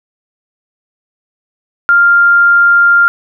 sine tone, 1396.9 Hz, F6, in tune, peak -4 dBFS, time 1.89-3.08 s, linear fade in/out 0 ms, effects none

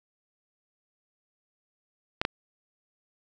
clicks, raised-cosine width 0.3 ms, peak -9 dBFS, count 2, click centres 2.215 / 2.251 s, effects none

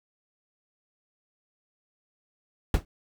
brown noise with exponential decay, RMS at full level -17 dBFS, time 2.74-2.85 s, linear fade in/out 2 ms, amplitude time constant 22 ms, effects none

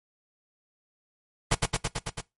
pink noise with echo, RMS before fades -21 dBFS, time 1.51-1.55 s, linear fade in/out 10 ms, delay 110 ms, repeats 6, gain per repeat -2 dB, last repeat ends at 2.21 s, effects noise-tail reverb RT60 0.2 s tail -21 dB re dry + MP3 48 kbps

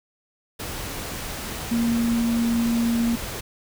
sine tone in noise, 233.1 Hz, A#3, in tune, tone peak -19 dBFS, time 1.71-3.16 s, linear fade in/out 10 ms, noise pink, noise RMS -32 dBFS, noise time 0.59-3.41 s, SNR +10 dB, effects none

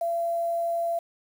sine tone with quantisation, 678 Hz, E5, 49 cents sharp, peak -24 dBFS, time 0.01-0.99 s, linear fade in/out 5 ms, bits 8, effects none

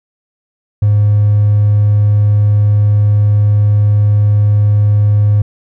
triangle tone with hard clipping, 103.83 Hz, G#2, in tune, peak -7 dBFS, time 0.82-5.42 s, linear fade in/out 5 ms, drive 4 dB, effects none

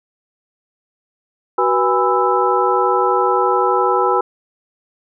sine tone cluster, 376 / 487.7 / 821 / 998 / 1316 Hz, F#4 / B4 / G#5 / B5 / E6, +28 / -22 / -20 / +18 / -3 cents, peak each -19 dBFS, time 1.58-4.21 s, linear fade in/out 5 ms, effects none

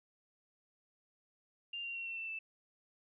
sine tone with pitch steps, 2794 / 2764 / 2733 / 2704 / 2674 / 2645 Hz, F7 / F7 / F7 / E7 / E7 / E7, 0 / -19 / -38 / +43 / +24 / +5 cents, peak -39 dBFS, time 1.73-2.39 s, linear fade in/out 5 ms, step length 110 ms, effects none

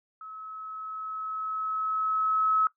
sine tone with level ramp, 1289 Hz, E6, 39 cents flat, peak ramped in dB -40 to -20 dBFS, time 0.21-2.67 s, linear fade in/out 2 ms, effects noise-tail reverb RT60 0.1 s tail -17 dB re dry

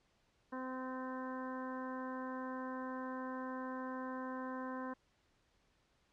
harmonic tone, 258.1 Hz, C4, 23 cents flat, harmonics 1 / 2 / 3 / 4 / 5 / 6 / 7, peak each -43 / -47 / -53 / -46 / -57 / -52 / -57 dBFS, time 0.52-4.94 s, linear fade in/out 10 ms, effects pink hiss -75 dBFS RMS until 6.12 s + low-pass 6000 Hz 12 dB/octave

